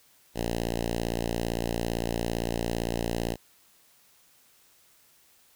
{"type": "tone with notch filter", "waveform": "5% pulse", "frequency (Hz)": 57.7, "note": "A#1", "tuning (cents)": -17, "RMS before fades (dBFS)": -30, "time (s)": [0.34, 3.37], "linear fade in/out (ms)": 50, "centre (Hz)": 1400, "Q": 1.3, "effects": ["white hiss -61 dBFS RMS until 5.55 s"]}